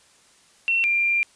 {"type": "tone pair in turn", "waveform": "sine", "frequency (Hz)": [2714, 2384], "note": ["E7", "D7"], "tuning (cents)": [50, 25], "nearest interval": "major second", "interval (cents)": 225, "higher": "first", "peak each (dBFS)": -18, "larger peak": "neither", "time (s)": [[0.68, 0.84], [0.84, 1.23]], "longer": "second", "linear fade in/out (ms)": 0, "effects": ["white hiss -56 dBFS RMS until 1.35 s", "resampled to 22050 Hz"]}